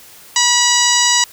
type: harmonic tone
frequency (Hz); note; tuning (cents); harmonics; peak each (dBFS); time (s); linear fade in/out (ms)
971; B5; -30; 1 / 2 / 3 / 4 / 5 / 6 / 7 / 8; -19 / -19 / -19 / -19 / -19 / -19 / -19 / -19; 0.36-1.24; 2
effects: white hiss -41 dBFS RMS until 1.32 s